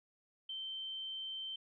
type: tone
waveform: sine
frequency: 3110 Hz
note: G7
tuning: 14 cents flat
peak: -40 dBFS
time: 0.49-1.56 s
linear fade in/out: 5 ms
effects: none